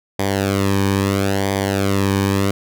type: tone with flanger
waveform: sawtooth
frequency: 98.3 Hz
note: G2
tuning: 5 cents sharp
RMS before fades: -18 dBFS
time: 0.19-2.51 s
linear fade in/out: 5 ms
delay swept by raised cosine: 0.73 to 1.49 ms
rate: 0.75 Hz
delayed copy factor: -0.75
effects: none